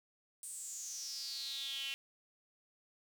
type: tone with high-pass filter sweep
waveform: sawtooth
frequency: 273.3 Hz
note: C#4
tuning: 24 cents flat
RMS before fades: -43 dBFS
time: 0.43-1.94 s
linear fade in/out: 0 ms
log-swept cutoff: 8900 to 2800 Hz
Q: 7.5
effects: none